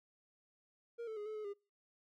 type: tone with pitch steps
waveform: triangle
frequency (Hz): 468.7 / 439.8 / 416.3 / 432.4 / 426.9 / 403.8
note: A#4 / A4 / G#4 / A4 / G#4 / G#4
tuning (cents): +9 / -1 / +4 / -30 / +48 / -49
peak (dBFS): -39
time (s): 0.98-1.538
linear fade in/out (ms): 20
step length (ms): 93
effects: noise-tail reverb RT60 0.3 s tail -25 dB re dry